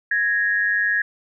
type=tone pair together; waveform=sine; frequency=1661.2 / 1860.2 Hz; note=G#6 / A#6; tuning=0 / -4 cents; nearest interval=major second; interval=196 cents; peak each=-19 / -22 dBFS; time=0.11-1.02 s; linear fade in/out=5 ms; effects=none